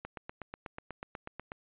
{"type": "click train", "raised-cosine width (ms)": 0.5, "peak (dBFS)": -25, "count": 13, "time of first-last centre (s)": [0.05, 1.519], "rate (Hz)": 8.17, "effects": ["resampled to 8000 Hz"]}